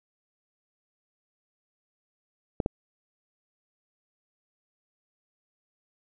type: clicks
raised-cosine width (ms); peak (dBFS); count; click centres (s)
2; -12; 2; 2.602 / 2.661
effects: none